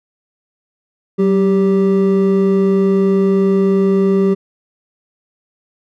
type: tone pair together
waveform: triangle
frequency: 190.2 / 392 Hz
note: F#3 / G4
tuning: +48 / 0 cents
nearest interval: octave + minor second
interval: 1252 cents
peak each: -11 dBFS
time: 1.18-4.35 s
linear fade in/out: 20 ms
effects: none